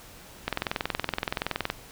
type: click train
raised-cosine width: 0.3 ms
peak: -10 dBFS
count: 27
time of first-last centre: 0.48-1.701 s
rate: 21.3 Hz
effects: pink hiss -48 dBFS RMS until 1.91 s